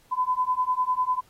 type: beating tone pair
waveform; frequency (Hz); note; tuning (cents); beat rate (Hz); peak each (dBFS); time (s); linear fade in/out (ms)
sine; 1005 / 1015; B5 / B5; +30 / +47; 10; -25; 0.11-1.21; 20
effects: pink hiss -60 dBFS RMS until 1.29 s + AAC 48 kbps